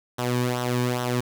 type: tone with flanger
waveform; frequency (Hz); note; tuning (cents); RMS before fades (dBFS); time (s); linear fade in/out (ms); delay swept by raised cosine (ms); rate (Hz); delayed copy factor
sawtooth; 123.47; B2; 0; -25; 0.18-1.21; 10; 0.42 to 1.52; 2.4; -0.65
effects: 7-bit